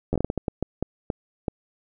slowing click train, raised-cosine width 2 ms, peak -11 dBFS, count 13, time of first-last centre 0.13-1.482 s, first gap 11 ms, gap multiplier 1.38, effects none

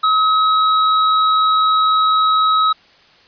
square tone, 1278 Hz, D#6, 46 cents sharp, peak -12 dBFS, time 0.03-2.73 s, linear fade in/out 10 ms, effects white hiss -49 dBFS RMS until 3.27 s + resampled to 11025 Hz

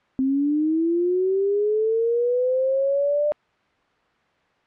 sine linear sweep, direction up, 260 to 599 Hz, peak -18 dBFS, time 0.19-3.32 s, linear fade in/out 0 ms, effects white hiss -62 dBFS RMS until 4.66 s + low-pass 2000 Hz 12 dB/octave

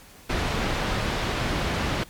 pink low-pass noise, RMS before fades -26 dBFS, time 0.29-2.04 s, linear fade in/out 10 ms, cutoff 3800 Hz, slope 12 dB/octave, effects pink hiss -49 dBFS RMS until 2.09 s + MP3 96 kbps

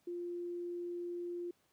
sine tone, 349.2 Hz, F4, in tune, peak -38 dBFS, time 0.07-1.51 s, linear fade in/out 5 ms, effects pink hiss -74 dBFS RMS until 1.72 s + high-pass 100 Hz 12 dB/octave

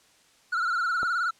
triangle tone with vibrato, 1397 Hz, F6, in tune, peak -22 dBFS, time 0.52-1.31 s, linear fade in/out 10 ms, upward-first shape sine, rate 19 Hz, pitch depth 93 cents each way
click, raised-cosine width 1 ms, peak -21 dBFS, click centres 1.031 s
effects white hiss -60 dBFS RMS until 1.39 s + low-pass 8000 Hz 12 dB/octave

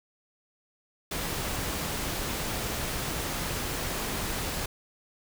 pink noise, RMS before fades -32 dBFS, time 1.11-4.66 s, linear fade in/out 5 ms, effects none

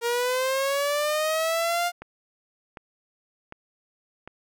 sawtooth linear sweep, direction up, 466.2 to 707 Hz, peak -19 dBFS, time 0.01-1.92 s, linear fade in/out 50 ms
click train, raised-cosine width 0.5 ms, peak -24 dBFS, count 4, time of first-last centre 2.02-4.276 s, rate 1.33 Hz
effects none

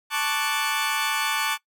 20% pulse chord, D major seventh, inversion second, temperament equal, 880 / 1108.7 / 1174.7 / 1480 Hz, A5 / C#6 / D6 / F#6, 0 / 0 / 0 / 0 cents, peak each -23 / -25 / -24 / -24 dBFS, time 0.1-1.58 s, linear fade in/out 50 ms, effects noise-tail reverb RT60 0.1 s tail -20 dB re dry

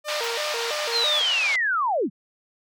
sawtooth tone with vibrato, 529 Hz, C5, 19 cents sharp, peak -24 dBFS, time 0.04-1.23 s, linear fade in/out 50 ms, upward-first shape square, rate 3 Hz, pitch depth 220 cents each way
white band-pass noise, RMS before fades -30 dBFS, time 0.08-1.56 s, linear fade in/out 5 ms, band 610 to 5200 Hz, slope 24 dB/octave
blue noise with exponential decay, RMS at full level -36 dBFS, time 0.24-0.35 s, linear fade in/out 0 ms, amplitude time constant 23 ms
sine linear sweep, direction down, 4333 to 148.8 Hz, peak -20 dBFS, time 0.91-2.1 s, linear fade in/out 50 ms
effects none

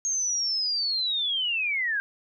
sine linear sweep, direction down, 6500 to 1568 Hz, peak -24 dBFS, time 0.05-2 s, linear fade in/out 0 ms, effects none

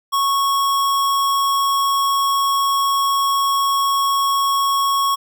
square tone, 1104 Hz, C#6, 7 cents flat, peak -16 dBFS, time 0.12-5.16 s, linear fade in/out 20 ms, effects none

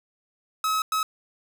45% pulse tone bursts at uneven times, 1282 Hz, E6, 49 cents flat, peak -22 dBFS, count 2, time 0.64-0.82 / 0.92-1.03 s, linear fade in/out 2 ms, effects none

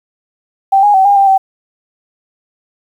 sine tone with pitch steps, 780 / 825 / 765 / 808 / 789 / 771 Hz, G5 / G#5 / G5 / G#5 / G5 / G5, -9 / -12 / -42 / -48 / +11 / -29 cents, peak -5 dBFS, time 0.72-1.38 s, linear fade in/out 10 ms, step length 110 ms, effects 7-bit

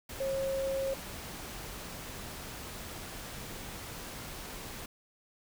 sine tone in noise, 540 Hz, C#5, 45 cents flat, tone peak -30 dBFS, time 0.2-0.94 s, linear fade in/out 5 ms, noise pink, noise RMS -43 dBFS, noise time 0.09-4.86 s, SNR +10 dB, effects none

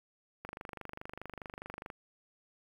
click train, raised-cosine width 0.5 ms, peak -27 dBFS, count 37, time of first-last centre 0.45-1.902 s, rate 24.8 Hz, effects 9-bit

